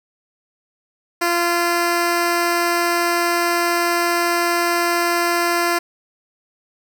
10% pulse tone, 344.8 Hz, F4, 22 cents flat, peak -8 dBFS, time 1.21-5.79 s, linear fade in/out 10 ms, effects none

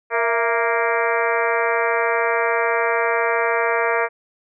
harmonic tone with a mistuned harmonic, 233.1 Hz, A#3, in tune, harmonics 2 / 3 / 4 / 5 / 6 / 7 / 8 / 9 / 10, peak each -22 / -24 / -25 / -26 / -27 / -27 / -28 / -29 / -29 dBFS, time 0.1-4.09 s, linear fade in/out 50 ms, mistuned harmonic 3, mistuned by -73 cents, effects none

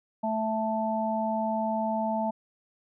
harmonic tone, 220 Hz, A3, in tune, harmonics 1 / 3 / 4, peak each -30 / -30 / -30 dBFS, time 0.23-2.31 s, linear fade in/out 10 ms, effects none

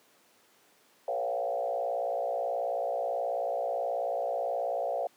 sine tone with frequency modulation, 620 Hz, D#5, 6 cents flat, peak -28 dBFS, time 1.08-5.07 s, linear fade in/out 2 ms, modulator 58.5 Hz, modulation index 2.3, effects pink hiss -63 dBFS RMS until 5.16 s + high-pass 300 Hz 12 dB/octave

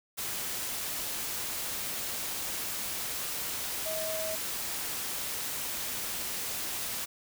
sine tone in noise, 637 Hz, D#5, 41 cents sharp, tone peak -34 dBFS, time 3.85-4.36 s, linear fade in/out 20 ms, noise white, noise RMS -35 dBFS, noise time 0.17-7.06 s, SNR -2 dB, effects none

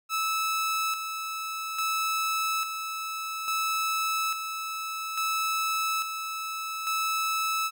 sawtooth tone with tremolo, 1307 Hz, E6, 15 cents flat, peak -22 dBFS, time 0.09-7.71 s, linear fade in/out 50 ms, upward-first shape square, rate 0.59 Hz, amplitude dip 50%, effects none

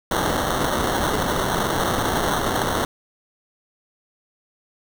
white noise with sample-and-hold, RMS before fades -22 dBFS, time 0.11-2.85 s, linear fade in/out 2 ms, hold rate 2450 Hz, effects none

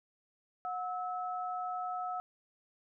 sine tone pair together, 729 / 1298.9 Hz, F#5 / E6, -26 / -26 cents, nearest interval minor seventh, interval 1000 cents, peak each -36 / -39 dBFS, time 0.65-2.2 s, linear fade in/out 0 ms, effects none

